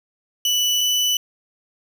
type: tone pair in turn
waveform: 30% pulse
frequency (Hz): 2968 / 2980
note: F#7 / F#7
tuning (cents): +5 / +12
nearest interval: unison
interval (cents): 7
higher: second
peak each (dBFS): -14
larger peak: neither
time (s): 0.45-0.81 / 0.81-1.17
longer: neither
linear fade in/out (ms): 2
effects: none